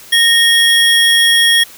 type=tone pair together; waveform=square; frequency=1851 / 3298 Hz; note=A#6 / G#7; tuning=-13 / -13 cents; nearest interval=minor seventh; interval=1000 cents; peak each=-12 / -10 dBFS; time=0.12-1.64 s; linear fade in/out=10 ms; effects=white hiss -37 dBFS RMS until 1.77 s